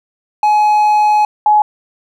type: tone pair in turn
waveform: triangle / sine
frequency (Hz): 844 / 844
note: G#5 / G#5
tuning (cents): +28 / +28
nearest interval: unison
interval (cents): 0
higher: neither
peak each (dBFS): -6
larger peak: neither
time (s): 0.43-1.25 / 1.46-1.62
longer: first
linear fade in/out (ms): 2
effects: none